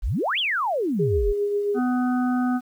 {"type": "exponential two-way sweep", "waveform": "sine", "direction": "up then down", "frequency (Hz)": [34.71, 3500, 34.71], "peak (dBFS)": -21, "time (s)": [0.02, 1.33], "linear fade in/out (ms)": 20, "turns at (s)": 0.39}
{"type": "tone with tremolo", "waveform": "sine", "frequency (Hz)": 408.7, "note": "G#4", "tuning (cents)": -28, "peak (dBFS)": -19, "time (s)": [0.99, 1.79], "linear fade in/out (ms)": 10, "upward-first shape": "triangle", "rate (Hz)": 7.4, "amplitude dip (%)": 40}
{"type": "harmonic tone", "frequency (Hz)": 249.9, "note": "B3", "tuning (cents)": 21, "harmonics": [1, 3, 5, 6], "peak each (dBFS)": [-20, -30, -34, -36], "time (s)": [1.74, 2.61], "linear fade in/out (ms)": 50}
{"effects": ["9-bit"]}